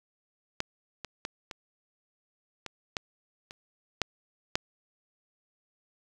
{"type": "clicks", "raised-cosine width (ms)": 0.2, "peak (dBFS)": [-12, -20, -16, -21, -20, -13, -25, -8, -8], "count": 9, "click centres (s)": [0.604, 1.047, 1.251, 1.512, 2.663, 2.968, 3.509, 4.017, 4.555], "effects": ["8-bit"]}